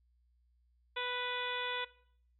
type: harmonic tone with a mistuned harmonic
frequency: 493.9 Hz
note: B4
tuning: in tune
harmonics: 1 / 2 / 3 / 4 / 5 / 6 / 7 / 8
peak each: -42 / -41 / -42 / -44 / -42 / -48 / -41 / -53 dBFS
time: 0.96-1.85 s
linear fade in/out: 10 ms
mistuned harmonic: 8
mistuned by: -43 cents
effects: noise-tail reverb RT60 0.6 s tail -19 dB re dry + added 60 Hz sine -68 dBFS peak until 2.39 s